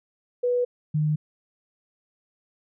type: tone pair in turn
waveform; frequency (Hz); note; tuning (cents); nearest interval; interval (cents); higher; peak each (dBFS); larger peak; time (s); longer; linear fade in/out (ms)
sine; 490.7 / 152.26; B4 / D#3; -11 / -37; octave + minor sixth; 2026; first; -20; neither; 0.43-0.65 / 0.94-1.16; neither; 10
effects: none